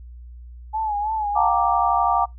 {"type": "tone with vibrato", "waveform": "sine", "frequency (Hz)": 850, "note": "G#5", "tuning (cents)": 40, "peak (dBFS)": -21, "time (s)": [0.73, 1.5], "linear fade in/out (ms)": 20, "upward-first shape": "sine", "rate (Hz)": 3.1, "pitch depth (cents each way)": 70}
{"type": "chord", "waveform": "sine", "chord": "G minor seventh", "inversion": "third", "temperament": "equal with one note detuned", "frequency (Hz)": [711.9, 784, 932.3, 1174.7], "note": ["F5", "G5", "Bb5", "D6"], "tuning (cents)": [33, 0, 0, 0], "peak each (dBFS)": -22, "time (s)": [1.35, 2.26], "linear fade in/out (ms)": 20}
{"effects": ["noise-tail reverb RT60 0.2 s tail -25 dB re dry", "added 60 Hz sine -37 dBFS peak until 2.38 s"]}